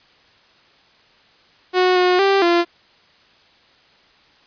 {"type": "tone with pitch steps", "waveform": "sawtooth", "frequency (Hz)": [366.2, 362.1, 392.6, 344.5], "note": ["F#4", "F#4", "G4", "F4"], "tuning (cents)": [-18, -37, 3, -24], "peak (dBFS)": -9, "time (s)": [1.73, 2.65], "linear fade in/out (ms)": 50, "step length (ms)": 230, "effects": ["white hiss -53 dBFS RMS until 4.46 s", "resampled to 11025 Hz"]}